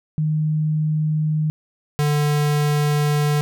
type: tone pair in turn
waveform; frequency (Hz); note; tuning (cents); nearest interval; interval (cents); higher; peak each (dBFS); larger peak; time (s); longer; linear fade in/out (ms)
sine / square; 154.3 / 147.83; D#3 / D3; -14 / +12; minor second; 74; first; -17; neither; 0.18-1.5 / 1.99-3.41; second; 0
effects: none